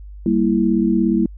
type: chord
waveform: sine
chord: E diminished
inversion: first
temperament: equal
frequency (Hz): 196 / 233.1 / 329.6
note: G3 / Bb3 / E4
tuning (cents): 0 / 0 / 0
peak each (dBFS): -18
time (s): 0.26-1.26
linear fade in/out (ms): 2
effects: added 50 Hz sine -33 dBFS peak until 1.37 s